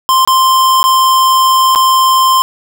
square tone with dropouts, 1046.5 Hz, C6, in tune, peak -7 dBFS, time 0.09-2.42 s, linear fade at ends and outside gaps 0 ms, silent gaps 0.25-0.275 / 0.83-0.84 / 1.75-1.758 s, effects 8-bit

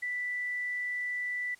sine tone, 1975.5 Hz, B6, in tune, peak -31 dBFS, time 0.02-1.55 s, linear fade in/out 10 ms, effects white hiss -60 dBFS RMS until 1.59 s + low-pass 10000 Hz 12 dB/octave

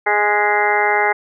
harmonic tone with a mistuned harmonic, 207.7 Hz, G#3, in tune, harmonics 2 / 3 / 4 / 5 / 6 / 7 / 8 / 9 / 10, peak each -21 / -26 / -17 / -28 / -27 / -24 / -24 / -24 / -20 dBFS, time 0.06-1.13 s, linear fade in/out 10 ms, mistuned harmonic 9, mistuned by +27 cents, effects none

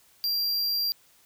square tone, 4747 Hz, D8, 18 cents sharp, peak -25 dBFS, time 0.24-0.92 s, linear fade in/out 0 ms, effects white hiss -60 dBFS RMS until 1.25 s

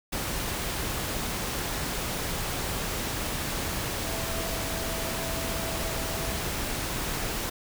sine tone in noise, 659.3 Hz, E5, in tune, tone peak -38 dBFS, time 4.04-6.37 s, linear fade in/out 10 ms, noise pink, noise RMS -31 dBFS, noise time 0.12-7.5 s, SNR -10 dB, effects none

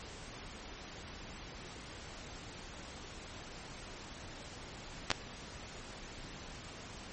clicks, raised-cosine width 0.2 ms, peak -10 dBFS, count 2, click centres 5.104 / 5.115 s, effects pink hiss -48 dBFS RMS until 7.12 s + MP3 32 kbps

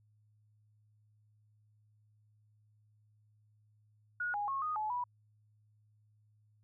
sine tone with pitch steps, 1449 / 823 / 1089 / 1238 / 857 / 980 Hz, F#6 / G#5 / C#6 / D#6 / A5 / B5, -37 / -16 / -31 / -9 / -46 / -14 cents, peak -33 dBFS, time 4.2-5.04 s, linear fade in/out 5 ms, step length 140 ms, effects added 106 Hz sine -66 dBFS peak until 6.63 s

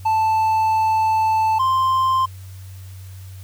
triangle tone pair in turn, 880 / 1046.5 Hz, A5 / C6, 0 / 0 cents, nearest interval minor third, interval 300 cents, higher second, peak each -13 dBFS, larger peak neither, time 0.05-1.59 / 1.59-2.26 s, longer first, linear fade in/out 10 ms, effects added 94 Hz sine -34 dBFS peak until 3.43 s + white hiss -49 dBFS RMS until 3.43 s

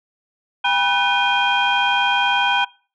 sine tone cluster, 802 / 974 / 1509 / 2460 / 3207 Hz, G5 / B5 / F#6 / D#7 / G7, +39 / -24 / +34 / -20 / +39 cents, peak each -21 dBFS, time 0.64-2.65 s, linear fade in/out 10 ms, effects noise-tail reverb RT60 0.4 s tail -23 dB re dry + tanh soft clip ceiling -7 dBFS

